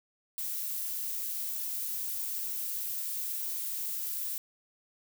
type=noise; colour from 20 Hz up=violet; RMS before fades=-35 dBFS; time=0.38-4.38 s; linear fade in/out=0 ms; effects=none